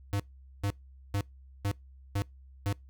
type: tone bursts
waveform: square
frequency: 100.5 Hz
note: G2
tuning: 44 cents sharp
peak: -28 dBFS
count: 6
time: 0.13-2.726 s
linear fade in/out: 0 ms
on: 66 ms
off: 440 ms
effects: noise-tail reverb RT60 0.2 s tail -25 dB re dry + added 66 Hz sine -50 dBFS peak until 2.89 s